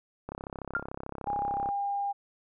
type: click train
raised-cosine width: 1 ms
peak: -23 dBFS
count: 48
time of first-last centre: 0.29-1.689 s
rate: 33.6 Hz
type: tone with exponential decay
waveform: sine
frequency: 1396.9 Hz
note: F6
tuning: in tune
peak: -22 dBFS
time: 0.75-0.86 s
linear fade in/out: 1 ms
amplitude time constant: 23 ms
type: tone with pitch glide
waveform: sine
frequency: 816 to 803.4 Hz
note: G#5 to G5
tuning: -31 to +42 cents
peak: -28 dBFS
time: 1.26-2.13 s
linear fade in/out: 20 ms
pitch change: -27 cents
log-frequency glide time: 1.39-1.6 s
effects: none